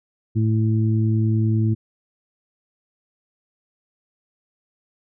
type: harmonic tone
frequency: 110 Hz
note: A2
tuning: in tune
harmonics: 1 / 2 / 3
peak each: -17 / -24 / -27 dBFS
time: 0.35-1.75 s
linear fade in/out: 20 ms
effects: none